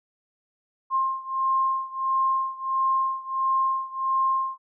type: beating tone pair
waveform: sine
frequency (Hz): 1060 / 1061.5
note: C6 / C6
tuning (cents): +22 / +25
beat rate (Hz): 1.5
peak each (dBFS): -24 / -26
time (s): 0.9-4.58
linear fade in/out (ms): 50
effects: none